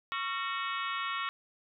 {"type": "harmonic tone with a mistuned harmonic", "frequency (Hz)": 370, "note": "F#4", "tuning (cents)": 0, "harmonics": [3, 4, 5, 6, 7, 8, 9, 10], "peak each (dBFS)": [-36, -38, -40, -42, -43, -44, -45, -46], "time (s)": [0.12, 1.29], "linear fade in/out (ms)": 0, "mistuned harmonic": 4, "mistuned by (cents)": -140, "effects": []}